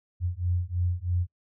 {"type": "beating tone pair", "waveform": "sine", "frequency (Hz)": [87.2, 90.3], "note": ["F2", "F#2"], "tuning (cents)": [-2, -42], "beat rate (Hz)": 3.1, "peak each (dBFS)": -28, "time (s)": [0.2, 1.27], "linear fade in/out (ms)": 50, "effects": ["noise-tail reverb RT60 0.1 s tail -23 dB re dry"]}